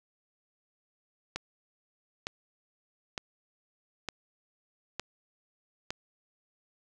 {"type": "click train", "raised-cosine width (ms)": 0.2, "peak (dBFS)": -16, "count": 6, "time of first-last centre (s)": [1.36, 5.905], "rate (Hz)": 1.1, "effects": []}